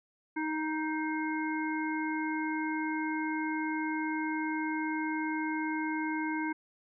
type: harmonic tone with a mistuned harmonic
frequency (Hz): 312.5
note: D#4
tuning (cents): +8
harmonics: 1 / 3 / 5 / 7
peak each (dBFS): -32 / -37 / -39 / -40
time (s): 0.36-6.53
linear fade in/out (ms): 10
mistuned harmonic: 7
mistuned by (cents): -31
effects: none